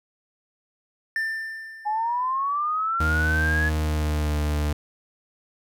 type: tone with exponential decay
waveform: triangle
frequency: 1786 Hz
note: A6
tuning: 25 cents sharp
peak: -20 dBFS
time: 1.16-2.59 s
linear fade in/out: 1 ms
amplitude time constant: 310 ms
type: linear sweep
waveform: sine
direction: up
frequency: 828 to 1700 Hz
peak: -22 dBFS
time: 1.85-3.7 s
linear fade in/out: 20 ms
type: tone with pitch glide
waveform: 40% pulse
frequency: 78.5 to 74.7 Hz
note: D#2 to D2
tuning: +16 to +30 cents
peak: -21 dBFS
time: 3-4.73 s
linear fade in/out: 5 ms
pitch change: -86 cents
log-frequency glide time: 3.47-4.4 s
effects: none